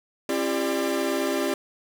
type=tone cluster; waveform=45% pulse; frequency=270.1 / 340.3 / 398.3 / 594 Hz; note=C#4 / F4 / G4 / D5; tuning=-45 / -45 / +28 / +20 cents; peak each=-29 dBFS; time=0.29-1.54 s; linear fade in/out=2 ms; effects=none